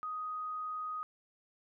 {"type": "tone", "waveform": "sine", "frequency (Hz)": 1249, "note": "D#6", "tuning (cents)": 6, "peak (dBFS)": -36, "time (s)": [0.03, 1.03], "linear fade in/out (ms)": 0, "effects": []}